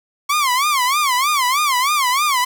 sawtooth tone with vibrato, 1096 Hz, C#6, 20 cents flat, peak -11 dBFS, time 0.29-2.45 s, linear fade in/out 10 ms, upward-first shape sine, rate 3.2 Hz, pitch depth 190 cents each way, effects 7-bit

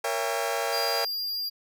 sawtooth chord, A# diminished seventh, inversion none, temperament just, 466.2 / 559.4 / 671.3 / 805.5 Hz, A#4 / C#5 / E5 / G5, 0 / +16 / +31 / +47 cents, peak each -28 dBFS, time 0.04-1.05 s, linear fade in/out 5 ms
square tone, 4798 Hz, D8, 36 cents sharp, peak -29 dBFS, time 0.72-1.5 s, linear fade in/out 20 ms
effects none

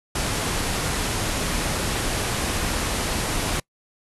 pink low-pass noise, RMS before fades -25 dBFS, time 0.15-3.6 s, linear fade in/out 5 ms, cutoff 12000 Hz, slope 96 dB/octave, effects noise-tail reverb RT60 0.1 s tail -25 dB re dry

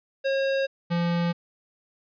square tone pair in turn, 542 / 171.81 Hz, C#5 / F3, -39 / -28 cents, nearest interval octave + minor sixth, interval 1989 cents, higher first, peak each -23 dBFS, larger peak neither, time 0.24-0.67 / 0.9-1.33 s, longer neither, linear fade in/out 20 ms, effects resampled to 11025 Hz

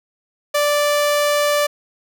sawtooth tone, 586 Hz, D5, 4 cents flat, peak -11 dBFS, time 0.54-1.67 s, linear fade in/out 10 ms, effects none

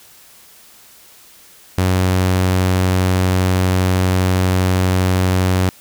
sawtooth tone, 92.5 Hz, F#2, in tune, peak -9 dBFS, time 1.78-5.69 s, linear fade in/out 0 ms, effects white hiss -45 dBFS RMS until 5.8 s

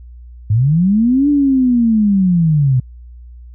sine linear two-way sweep, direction up then down, 98.7 to 293.7 to 123.4 Hz, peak -9 dBFS, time 0.5-2.8 s, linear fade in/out 5 ms, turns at 1.29 s, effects added 60 Hz sine -33 dBFS peak until 3.54 s

